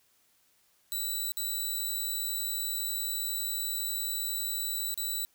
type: tone with dropouts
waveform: 5% pulse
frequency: 3951 Hz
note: B7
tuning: in tune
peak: -23 dBFS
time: 0.92-5.25 s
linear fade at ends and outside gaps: 0 ms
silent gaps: 1.32-1.37 / 4.942-4.976 s
effects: white hiss -68 dBFS RMS until 5.34 s